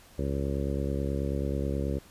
harmonic tone, 69.3 Hz, C#2, in tune, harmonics 1 / 2 / 3 / 4 / 5 / 6 / 7 / 8, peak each -31 / -34 / -36 / -37 / -38 / -39 / -39 / -40 dBFS, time 0.18-1.99 s, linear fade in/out 10 ms, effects pink hiss -55 dBFS RMS until 2.1 s + resampled to 32000 Hz

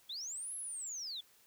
sine linear two-way sweep, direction up then down, 3322 to 11150 to 3322 Hz, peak -39 dBFS, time 0.09-1.21 s, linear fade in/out 10 ms, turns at 0.55 s, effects tanh soft clip ceiling -35 dBFS + white hiss -66 dBFS RMS until 1.46 s

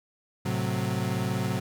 35% pulse chord, F# diminished, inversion first, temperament equal, 110 / 130.81 / 185 Hz, A2 / C3 / F#3, 0 / 0 / 0 cents, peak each -29 dBFS, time 0.45-1.6 s, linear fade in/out 10 ms, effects none

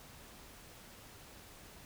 silence, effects pink hiss -55 dBFS RMS until 1.85 s

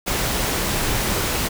pink noise, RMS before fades -22 dBFS, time 0.06-1.49 s, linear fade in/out 20 ms, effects none

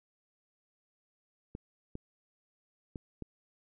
clicks, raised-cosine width 3 ms, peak -27 dBFS, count 4, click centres 1.551 / 1.954 / 2.958 / 3.223 s, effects none

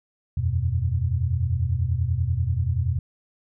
sine chord, E suspended second, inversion none, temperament just, 82.41 / 92.71 / 123.61 Hz, E2 / F#2 / B2, 0 / +4 / +2 cents, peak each -25 dBFS, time 0.37-2.99 s, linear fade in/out 5 ms, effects none

